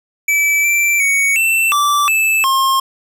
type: tone with pitch steps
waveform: square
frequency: 2307 / 2344 / 2233 / 2677 / 1166 / 2626 / 1069 Hz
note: D7 / D7 / C#7 / E7 / D6 / E7 / C6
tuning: -31 / -4 / +12 / +26 / -13 / -7 / +37 cents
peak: -12 dBFS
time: 0.28-2.8 s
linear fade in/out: 5 ms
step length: 360 ms
effects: none